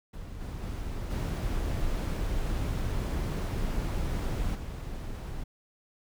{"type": "noise with level steps", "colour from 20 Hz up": "brown", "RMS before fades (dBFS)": [-41, -37, -35, -30, -37], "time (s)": [0.13, 5.44], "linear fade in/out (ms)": 10, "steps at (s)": [0.4, 0.62, 1.1, 4.54], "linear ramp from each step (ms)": 20, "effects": []}